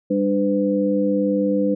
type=tone cluster; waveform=sine; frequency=198.8 / 297.2 / 504 Hz; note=G3 / D4 / B4; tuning=+25 / +21 / +35 cents; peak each=-21 dBFS; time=0.1-1.75 s; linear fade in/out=10 ms; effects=none